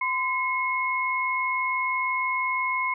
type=tone pair together; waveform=sine; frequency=1025.5 / 2173 Hz; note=C6 / C#7; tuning=-35 / -35 cents; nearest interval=octave + minor second; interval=1300 cents; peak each=-26 dBFS; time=0.01-2.94 s; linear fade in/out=5 ms; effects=none